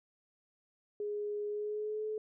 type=tone with pitch glide; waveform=sine; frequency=415.3 to 430.7 Hz; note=G#4 to A4; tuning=0 to -37 cents; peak=-34 dBFS; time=1-2.18 s; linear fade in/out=2 ms; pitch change=+63 cents; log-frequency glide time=1.48-2.06 s; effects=none